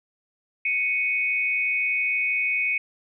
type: tone pair together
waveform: sine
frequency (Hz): 2217 / 2504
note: C#7 / D#7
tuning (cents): 0 / +10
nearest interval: major second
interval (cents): 210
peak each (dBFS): -24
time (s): 0.65-2.78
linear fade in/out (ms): 5
effects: none